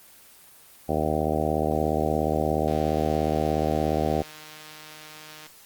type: harmonic tone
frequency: 77 Hz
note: D#2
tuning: 17 cents flat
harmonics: 1 / 2 / 3 / 4 / 5 / 6 / 7 / 8 / 9 / 10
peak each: -31 / -31 / -31 / -31 / -31 / -31 / -31 / -31 / -31 / -31 dBFS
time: 0.88-4.23 s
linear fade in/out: 20 ms
type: click train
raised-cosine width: 0.2 ms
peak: -26 dBFS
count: 430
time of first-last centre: 2.68-5.466 s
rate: 154 Hz
effects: white hiss -51 dBFS RMS until 5.65 s + Opus 24 kbps